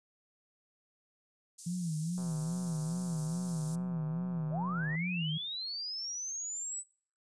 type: high-pass noise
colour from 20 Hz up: white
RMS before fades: -45 dBFS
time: 1.58-3.76 s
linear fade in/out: 10 ms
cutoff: 5500 Hz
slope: 24 dB/octave
type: tone with vibrato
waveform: sine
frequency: 167.1 Hz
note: E3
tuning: 24 cents sharp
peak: -32 dBFS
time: 1.66-5.38 s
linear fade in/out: 10 ms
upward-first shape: sine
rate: 2.4 Hz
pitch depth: 140 cents each way
type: click train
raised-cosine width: 1 ms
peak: -36 dBFS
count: 356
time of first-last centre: 2.18-4.953 s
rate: 128 Hz
type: linear sweep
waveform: sine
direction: up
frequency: 520 to 8040 Hz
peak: -36 dBFS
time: 4.5-6.84 s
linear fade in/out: 50 ms
effects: noise-tail reverb RT60 0.5 s tail -24 dB re dry + resampled to 22050 Hz